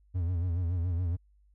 triangle tone with vibrato, 87.31 Hz, F2, in tune, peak -25 dBFS, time 0.14-1.17 s, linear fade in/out 20 ms, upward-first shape sine, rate 7.1 Hz, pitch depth 92 cents each way, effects added 50 Hz sine -60 dBFS peak until 1.54 s

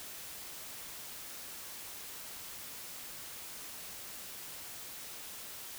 silence, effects white hiss -46 dBFS RMS until 5.78 s

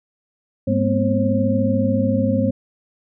sine tone cluster, 104.2 / 203.6 / 237.3 / 257.6 / 537 Hz, G#2 / G#3 / A#3 / C4 / C5, +6 / -34 / +31 / -27 / +45 cents, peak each -22 dBFS, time 0.67-2.51 s, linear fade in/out 10 ms, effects none

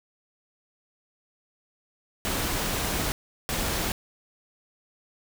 pink noise bursts at uneven times, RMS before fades -28 dBFS, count 2, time 2.25-3.12 / 3.49-3.92 s, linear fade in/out 0 ms, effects none

